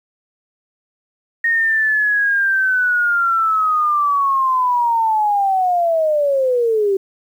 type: linear sweep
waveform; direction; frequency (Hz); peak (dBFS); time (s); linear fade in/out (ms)
sine; down; 1860 to 381.2; -13; 1.44-6.97; 5
effects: 8-bit